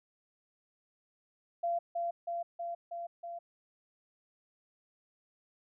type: tone with echo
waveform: sine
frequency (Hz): 686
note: F5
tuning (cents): -31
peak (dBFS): -29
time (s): 1.63-1.79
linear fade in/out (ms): 10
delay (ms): 320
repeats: 5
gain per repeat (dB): -2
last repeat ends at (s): 3.39
effects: none